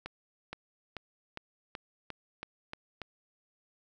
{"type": "accelerating click train", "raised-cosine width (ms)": 0.3, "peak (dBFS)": -23, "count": 9, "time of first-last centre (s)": [0.06, 3.017], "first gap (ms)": 470, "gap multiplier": 0.93, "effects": []}